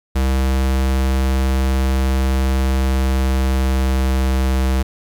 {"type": "tone with pitch glide", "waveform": "square", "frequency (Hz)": [65.9, 65.41], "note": ["C2", "C2"], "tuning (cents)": [13, 0], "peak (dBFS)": -15, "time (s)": [0.15, 4.83], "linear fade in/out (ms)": 10, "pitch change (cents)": -13, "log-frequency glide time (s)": [2.58, 4.63], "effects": ["9-bit"]}